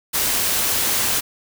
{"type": "noise", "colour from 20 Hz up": "white", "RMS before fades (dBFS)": -20, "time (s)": [0.13, 1.21], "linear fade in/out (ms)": 20, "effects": []}